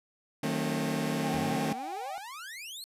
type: chord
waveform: sawtooth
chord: D# diminished seventh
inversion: none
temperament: just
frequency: 155.56 / 186.68 / 224 / 268.8 Hz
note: D#3 / F#3 / A3 / C4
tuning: 0 / +16 / +31 / +47 cents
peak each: -30 / -34 / -29 / -30 dBFS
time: 0.43-1.73 s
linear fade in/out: 5 ms
type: tone with vibrato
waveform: triangle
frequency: 784 Hz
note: G5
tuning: in tune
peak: -34 dBFS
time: 1.24-2.18 s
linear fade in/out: 0 ms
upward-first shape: square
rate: 11 Hz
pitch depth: 51 cents each way
type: exponential sweep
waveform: sawtooth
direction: up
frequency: 74.9 to 4397 Hz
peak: -37 dBFS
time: 1.34-2.84 s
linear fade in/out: 0 ms
effects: resampled to 32000 Hz